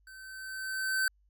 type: tone with level ramp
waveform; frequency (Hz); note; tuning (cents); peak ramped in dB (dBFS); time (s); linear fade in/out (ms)
square; 1538; G6; -33; -49 to -26; 0.07-1.08; 2
effects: added 50 Hz sine -64 dBFS peak until 1.29 s